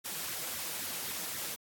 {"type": "noise with flanger", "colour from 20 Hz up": "white", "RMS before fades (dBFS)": -38, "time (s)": [0.04, 1.56], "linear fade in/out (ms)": 20, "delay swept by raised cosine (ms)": [0.5, 6.3], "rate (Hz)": 3.8, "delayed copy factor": 0.75, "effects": ["high-pass 80 Hz 12 dB/octave", "AAC 64 kbps"]}